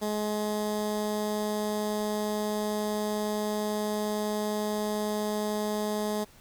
15% pulse tone with notch filter, 211.1 Hz, G#3, 29 cents sharp, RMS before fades -30 dBFS, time 0.01-6.25 s, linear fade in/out 20 ms, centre 2300 Hz, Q 1.4, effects pink hiss -56 dBFS RMS until 6.4 s

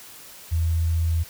sine tone, 82.41 Hz, E2, in tune, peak -19 dBFS, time 0.51-1.24 s, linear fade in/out 20 ms, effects white hiss -44 dBFS RMS until 1.29 s

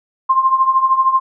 sine tone with tremolo, 1055 Hz, C6, 14 cents sharp, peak -7 dBFS, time 0.29-1.2 s, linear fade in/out 10 ms, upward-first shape triangle, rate 13 Hz, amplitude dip 80%, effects none

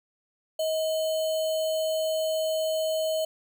sine tone with sample-and-hold, 634 Hz, D#5, 32 cents sharp, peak -24 dBFS, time 0.59-3.25 s, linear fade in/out 5 ms, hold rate 3675 Hz, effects none

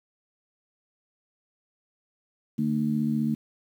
harmonic tone, 75.2 Hz, D2, 42 cents sharp, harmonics 2 / 3 / 4, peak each -30 / -24 / -33 dBFS, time 2.58-3.35 s, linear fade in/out 10 ms, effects 9-bit

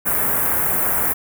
white band-stop noise, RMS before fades -19 dBFS, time 0.05-1.14 s, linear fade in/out 20 ms, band 1800 to 11000 Hz, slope 24 dB/octave, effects none

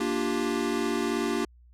square chord, G minor seventh, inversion first, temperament equal, 233.1 / 293.7 / 349.2 / 392 Hz, Bb3 / D4 / F4 / G4, 0 / 0 / 0 / 0 cents, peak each -32 dBFS, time 0-1.45 s, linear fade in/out 5 ms, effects added 60 Hz sine -52 dBFS peak until 1.73 s + low-pass 10000 Hz 12 dB/octave

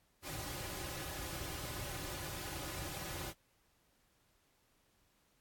pink noise with comb filter, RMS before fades -43 dBFS, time 0.22-3.34 s, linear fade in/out 50 ms, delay 4.4 ms, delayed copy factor -0.75, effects pink hiss -74 dBFS RMS until 5.4 s + AAC 64 kbps

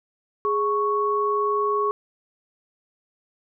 sine tone pair together, 415.3 / 1108.7 Hz, G#4 / C#6, 0 / 0 cents, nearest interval octave + perfect fourth, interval 1700 cents, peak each -23 / -22 dBFS, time 0.45-1.91 s, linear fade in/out 0 ms, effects none

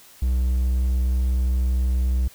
triangle tone, 63 Hz, B1, 35 cents sharp, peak -16 dBFS, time 0.22-2.28 s, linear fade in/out 5 ms, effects white hiss -49 dBFS RMS until 2.34 s

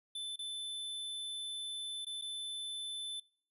square tone with dropouts, 3520 Hz, A7, in tune, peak -39 dBFS, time 0.15-3.2 s, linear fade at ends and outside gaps 5 ms, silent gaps 0.36-0.39 / 2.049-2.066 / 2.214-2.22 s, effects noise-tail reverb RT60 0.5 s tail -25 dB re dry + resampled to 32000 Hz

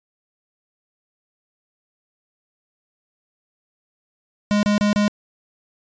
square tone bursts, 206.9 Hz, G#3, 6 cents flat, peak -16 dBFS, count 4, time 4.51-5.08 s, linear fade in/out 0 ms, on 120 ms, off 30 ms, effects resampled to 16000 Hz

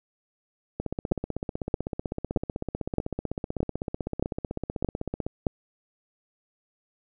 two click trains, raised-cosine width 2 ms, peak -9 / -16 dBFS, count 8 / 72, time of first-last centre 1.12-5.468 / 0.8-5.265 s, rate 1.61 / 15.9 Hz, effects none

